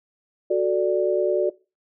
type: chord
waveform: sine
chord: D major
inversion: first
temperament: equal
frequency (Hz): 370 / 440 / 587.3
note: F#4 / A4 / D5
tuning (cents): 0 / 0 / 0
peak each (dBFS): -21 / -25 / -22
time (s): 0.5-1.5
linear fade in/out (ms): 10
effects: noise-tail reverb RT60 0.3 s tail -21 dB re dry